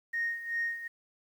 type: tone with tremolo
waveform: sine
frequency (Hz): 1858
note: A#6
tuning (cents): -6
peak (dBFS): -27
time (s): 0.13-0.88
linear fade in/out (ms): 10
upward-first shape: sine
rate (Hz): 2.6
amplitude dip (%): 75
effects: tanh soft clip ceiling -24 dBFS + 10-bit